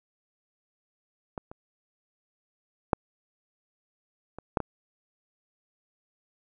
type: clicks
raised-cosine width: 1 ms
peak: -20 / -28 / -6 / -25 / -9 / -16 dBFS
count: 6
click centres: 1.378 / 1.515 / 2.932 / 4.386 / 4.572 / 4.603 s
effects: none